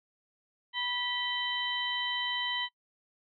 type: harmonic tone with a mistuned harmonic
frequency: 980 Hz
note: B5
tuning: 14 cents flat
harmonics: 1 / 2 / 3 / 4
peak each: -38 / -35 / -33 / -39 dBFS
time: 0.73-2.69 s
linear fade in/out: 50 ms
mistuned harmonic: 3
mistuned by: +79 cents
effects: noise-tail reverb RT60 0.1 s tail -23 dB re dry